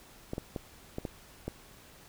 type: clicks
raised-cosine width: 2 ms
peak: -21 dBFS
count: 6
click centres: 0.334 / 0.381 / 0.562 / 0.984 / 1.052 / 1.48 s
effects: pink hiss -55 dBFS RMS until 2.08 s